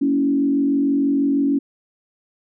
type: tone with frequency modulation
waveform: sine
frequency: 280 Hz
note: C#4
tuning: 18 cents sharp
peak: -15 dBFS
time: 0.01-1.59 s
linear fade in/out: 10 ms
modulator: 46.3 Hz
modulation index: 0.68
effects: none